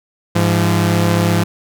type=tone pair together; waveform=sawtooth; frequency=102.9 / 171.07 Hz; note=G#2 / F3; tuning=-16 / -36 cents; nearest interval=major sixth; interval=880 cents; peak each=-11 / -11 dBFS; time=0.35-1.44 s; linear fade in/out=10 ms; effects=none